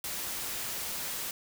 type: noise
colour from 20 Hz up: white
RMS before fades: -36 dBFS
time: 0.04-1.31 s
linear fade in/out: 2 ms
effects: none